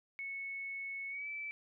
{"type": "tone with pitch glide", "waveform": "sine", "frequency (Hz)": [2205, 2316], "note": ["C#7", "D7"], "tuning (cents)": [-10, -25], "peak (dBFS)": -39, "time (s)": [0.19, 1.51], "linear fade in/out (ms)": 0, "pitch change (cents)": 85, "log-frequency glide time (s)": [1.09, 1.28], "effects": []}